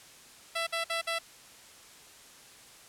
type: tone bursts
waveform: 10% pulse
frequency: 666 Hz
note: E5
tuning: 18 cents sharp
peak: -21 dBFS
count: 4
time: 0.55-1.189 s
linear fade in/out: 10 ms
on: 120 ms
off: 53 ms
effects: white hiss -53 dBFS RMS until 2.88 s + low-pass 10000 Hz 12 dB/octave